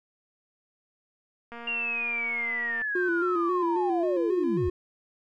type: click train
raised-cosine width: 0.5 ms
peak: -27 dBFS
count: 306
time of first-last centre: 1.52-2.818 s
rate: 235 Hz
type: linear sweep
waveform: sine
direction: down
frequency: 2794 to 61 Hz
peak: -27 dBFS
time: 1.67-4.69 s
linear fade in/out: 5 ms
type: tone with vibrato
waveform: triangle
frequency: 350 Hz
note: F4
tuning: 4 cents sharp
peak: -23 dBFS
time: 2.95-4.7 s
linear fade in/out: 5 ms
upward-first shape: square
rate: 3.7 Hz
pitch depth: 51 cents each way
effects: none